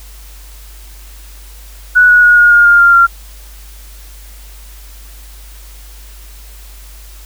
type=tone with pitch steps; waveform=sine; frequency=1474 / 1460.4 / 1447 / 1433.7 / 1420.5 / 1407.4 / 1394.5 / 1381.7 Hz; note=F#6 / F#6 / F#6 / F6 / F6 / F6 / F6 / F6; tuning=-7 / -23 / -39 / +45 / +29 / +13 / -3 / -19 cents; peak=-3 dBFS; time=1.95-3.07 s; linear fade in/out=20 ms; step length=140 ms; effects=added 50 Hz sine -32 dBFS peak until 7.25 s + white hiss -40 dBFS RMS until 7.25 s